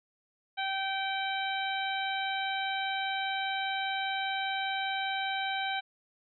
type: harmonic tone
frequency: 775 Hz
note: G5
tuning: 20 cents flat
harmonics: 1 / 2 / 3 / 4 / 5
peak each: -33 / -36 / -38 / -39 / -40 dBFS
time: 0.57-5.81 s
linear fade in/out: 20 ms
effects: none